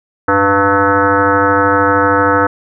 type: tone with frequency modulation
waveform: sine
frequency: 898 Hz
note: A5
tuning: 35 cents sharp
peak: -8 dBFS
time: 0.28-2.47 s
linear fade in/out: 5 ms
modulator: 201 Hz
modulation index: 3.3
effects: none